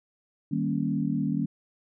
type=chord; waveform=sine; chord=Eb dominant seventh; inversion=none; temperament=equal; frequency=155.56 / 196 / 233.1 / 277.2 Hz; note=Eb3 / G3 / Bb3 / Db4; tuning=0 / 0 / 0 / 0 cents; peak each=-30 dBFS; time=0.51-1.46 s; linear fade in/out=10 ms; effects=none